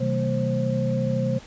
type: tone cluster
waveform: sine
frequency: 129.2 / 160.8 / 190.8 / 225.2 / 529 Hz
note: C3 / E3 / G3 / A3 / C5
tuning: -21 / -43 / -47 / +40 / +19 cents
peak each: -25 / -31 / -29 / -28 / -27 dBFS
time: 0-1.39 s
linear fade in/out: 10 ms
effects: pink hiss -46 dBFS RMS until 1.46 s + resampled to 16000 Hz